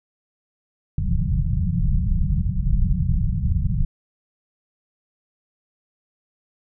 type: low-pass noise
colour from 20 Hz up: pink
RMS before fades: -20 dBFS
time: 0.98-3.85 s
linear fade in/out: 2 ms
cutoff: 190 Hz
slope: 96 dB/octave
effects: none